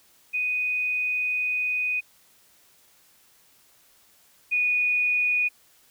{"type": "tone pair in turn", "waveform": "sine", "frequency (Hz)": [2489, 2468], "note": ["D#7", "D#7"], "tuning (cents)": [0, -15], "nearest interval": "unison", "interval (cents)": 15, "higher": "first", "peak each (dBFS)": [-23, -20], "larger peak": "second", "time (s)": [[0.33, 2.01], [4.51, 5.49]], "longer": "first", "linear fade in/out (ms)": 20, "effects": ["white hiss -59 dBFS RMS until 5.9 s"]}